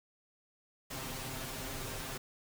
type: noise with comb filter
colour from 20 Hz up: pink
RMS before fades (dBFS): -41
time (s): 0.9-2.18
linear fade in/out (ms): 10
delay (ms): 7.6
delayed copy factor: +0.85
effects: none